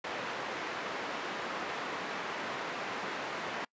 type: band-pass noise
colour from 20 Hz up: white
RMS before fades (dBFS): -38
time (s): 0.04-3.65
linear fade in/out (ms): 5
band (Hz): 230 to 1700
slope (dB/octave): 12
effects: noise-tail reverb RT60 0.1 s tail -26 dB re dry + resampled to 16000 Hz